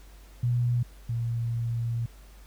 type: tone pair in turn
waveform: sine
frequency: 121.2 / 116.88 Hz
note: B2 / A#2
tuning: -32 / +5 cents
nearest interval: minor second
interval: 63 cents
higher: first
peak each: -22 / -26 dBFS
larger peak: first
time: 0.43-0.83 / 1.09-2.06 s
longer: second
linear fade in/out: 5 ms
effects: added 49 Hz sine -47 dBFS peak until 2.46 s + pink hiss -57 dBFS RMS until 2.46 s